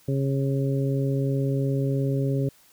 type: harmonic tone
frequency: 136.7 Hz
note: C#3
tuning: 24 cents flat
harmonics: 1 / 2 / 3 / 4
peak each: -23 / -29 / -30 / -34 dBFS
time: 0.08-2.49 s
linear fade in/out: 5 ms
effects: white hiss -57 dBFS RMS until 2.72 s